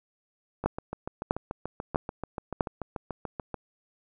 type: two click trains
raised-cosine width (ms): 1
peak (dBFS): -19 / -9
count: 21 / 4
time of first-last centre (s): 0.64-3.543 / 0.66-2.608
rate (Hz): 6.89 / 1.54
effects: none